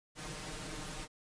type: noise with comb filter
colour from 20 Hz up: pink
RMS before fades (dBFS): -43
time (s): 0.15-1.08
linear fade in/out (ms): 50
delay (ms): 6.5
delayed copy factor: +0.95
effects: resampled to 22050 Hz